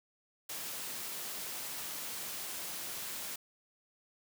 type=high-pass noise; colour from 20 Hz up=white; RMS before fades=-41 dBFS; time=0.49-3.36 s; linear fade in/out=5 ms; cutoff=110 Hz; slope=12 dB/octave; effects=none